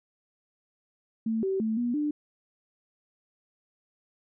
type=tone with pitch steps; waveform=sine; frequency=223.4 / 384.3 / 220.5 / 240.9 / 297.1 Hz; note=A3 / G4 / A3 / B3 / D4; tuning=+27 / -34 / +4 / -43 / +20 cents; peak=-25 dBFS; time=1.26-2.11 s; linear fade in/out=5 ms; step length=170 ms; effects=none